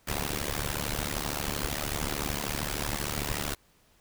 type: noise with amplitude modulation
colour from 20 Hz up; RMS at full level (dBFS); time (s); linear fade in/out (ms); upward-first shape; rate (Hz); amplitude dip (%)
pink; -28; 0.07-3.55; 10; sine; 73.1; 100
effects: pink hiss -64 dBFS RMS until 4 s